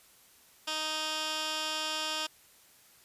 15% pulse tone with band-pass filter, 311.1 Hz, D#4, in tune, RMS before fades -34 dBFS, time 0.67-2.27 s, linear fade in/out 10 ms, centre 4000 Hz, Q 1.1, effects white hiss -60 dBFS RMS until 3.04 s + resampled to 32000 Hz

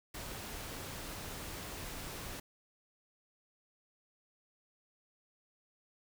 pink noise, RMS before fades -44 dBFS, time 0.14-2.4 s, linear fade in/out 5 ms, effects none

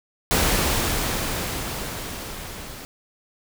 pink noise with level ramp, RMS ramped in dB -19 to -38 dBFS, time 0.31-2.85 s, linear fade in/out 0 ms, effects none

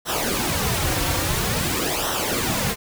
pink noise with flanger, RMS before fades -23 dBFS, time 0.05-2.76 s, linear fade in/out 50 ms, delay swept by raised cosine 0.43 to 4.83 ms, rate 0.49 Hz, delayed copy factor -0.7, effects none

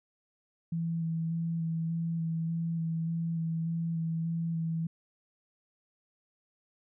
sine tone with vibrato, 164.81 Hz, E3, in tune, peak -29 dBFS, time 0.72-4.87 s, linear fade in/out 5 ms, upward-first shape square, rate 1.7 Hz, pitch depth 14 cents each way, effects none

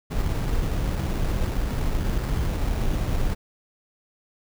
brown noise with sample-and-hold, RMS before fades -24 dBFS, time 0.1-3.35 s, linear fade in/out 20 ms, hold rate 3150 Hz, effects none

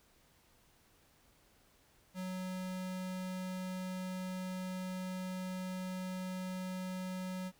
square tone, 185 Hz, F#3, in tune, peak -39 dBFS, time 2.14-7.52 s, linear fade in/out 50 ms, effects pink hiss -68 dBFS RMS until 7.59 s

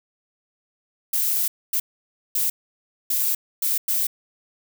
violet noise bursts at uneven times, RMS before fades -22 dBFS, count 6, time 1.13-1.48 / 1.73-1.8 / 2.35-2.5 / 3.1-3.35 / 3.62-3.78 / 3.88-4.07 s, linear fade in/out 5 ms, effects none

